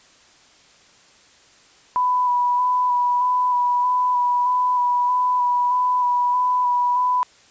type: tone with vibrato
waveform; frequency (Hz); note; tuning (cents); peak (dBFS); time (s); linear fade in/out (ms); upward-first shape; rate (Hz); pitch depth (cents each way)
sine; 988; B5; 0; -16; 1.96-7.23; 0; square; 1.6; 15
effects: white hiss -52 dBFS RMS until 7.5 s + resampled to 16000 Hz